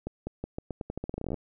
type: accelerating click train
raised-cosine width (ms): 2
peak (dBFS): -20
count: 20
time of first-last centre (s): 0.07-1.343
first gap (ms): 200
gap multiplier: 0.85
effects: none